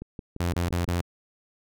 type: click train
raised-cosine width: 3 ms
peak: -23 dBFS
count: 6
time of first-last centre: 0.02-0.879 s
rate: 5.82 Hz
type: tone bursts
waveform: sawtooth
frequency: 87 Hz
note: F2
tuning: 6 cents flat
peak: -20 dBFS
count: 4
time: 0.4-1.013 s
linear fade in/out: 5 ms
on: 130 ms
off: 31 ms
effects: none